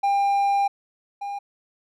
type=tone pair in turn; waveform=triangle; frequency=799 / 805.5 Hz; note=G5 / G5; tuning=+33 / +47 cents; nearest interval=unison; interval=14 cents; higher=second; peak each=-16 / -26 dBFS; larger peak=first; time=0.03-0.68 / 1.21-1.39 s; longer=first; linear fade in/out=10 ms; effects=none